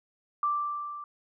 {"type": "tone with level ramp", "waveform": "sine", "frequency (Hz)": 1174.7, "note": "D6", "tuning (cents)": 0, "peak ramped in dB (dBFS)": [-23, -38], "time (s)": [0.43, 1.04], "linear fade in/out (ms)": 2, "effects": []}